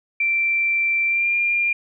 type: tone with pitch glide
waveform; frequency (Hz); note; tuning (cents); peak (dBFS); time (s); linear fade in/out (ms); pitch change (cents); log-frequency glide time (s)
sine; 2349 to 2398; D7 to D7; 0 to +36; -17; 0.2-1.73; 5; +36; 1.07-1.3
effects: none